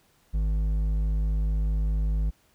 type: tone with hard clipping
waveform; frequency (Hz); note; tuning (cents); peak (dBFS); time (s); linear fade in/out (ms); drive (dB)
triangle; 52.3; G#1; +13; -24; 0.33-2.31; 20; 10
effects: pink hiss -64 dBFS RMS until 2.54 s